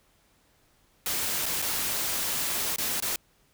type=noise with dropouts; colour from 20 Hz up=white; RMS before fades=-29 dBFS; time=1.06-3.16 s; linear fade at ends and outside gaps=2 ms; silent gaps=1.458-1.462 / 1.619-1.623 / 2.761-2.783 / 3.002-3.023 s; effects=pink hiss -65 dBFS RMS until 3.53 s